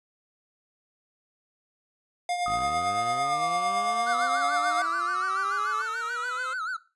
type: tone with tremolo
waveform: square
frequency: 708 Hz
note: F5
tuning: 23 cents sharp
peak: -25 dBFS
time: 2.29-4.82 s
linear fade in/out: 2 ms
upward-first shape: triangle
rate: 8.9 Hz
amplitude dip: 55%
type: tone with pitch glide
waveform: sine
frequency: 1249 to 1165.4 Hz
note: D#6 to D6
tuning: +6 to -14 cents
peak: -28 dBFS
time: 2.46-5.82 s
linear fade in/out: 2 ms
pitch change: -120 cents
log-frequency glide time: 3.22-3.45 s
type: linear sweep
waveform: 10% pulse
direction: up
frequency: 47 to 523.3 Hz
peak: -30 dBFS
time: 2.46-6.54 s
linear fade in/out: 10 ms
type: tone with vibrato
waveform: triangle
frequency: 1391 Hz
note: F6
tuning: 7 cents flat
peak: -27 dBFS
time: 4.06-6.77 s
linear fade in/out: 10 ms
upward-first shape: sine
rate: 6.9 Hz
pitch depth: 160 cents each way
effects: noise-tail reverb RT60 0.3 s tail -17 dB re dry + resampled to 24000 Hz